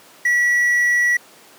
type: tone with quantisation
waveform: triangle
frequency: 1939 Hz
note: B6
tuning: 32 cents flat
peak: -12 dBFS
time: 0.25-1.17 s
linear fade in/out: 5 ms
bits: 7
effects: pink hiss -46 dBFS RMS until 1.58 s + high-pass 300 Hz 12 dB/octave